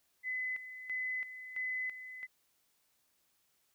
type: tone with tremolo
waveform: sine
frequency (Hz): 2019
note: B6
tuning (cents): +38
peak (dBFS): -34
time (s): 0.23-2.27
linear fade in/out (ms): 50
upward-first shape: square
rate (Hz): 1.5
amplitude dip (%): 70
effects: white hiss -75 dBFS RMS until 3.74 s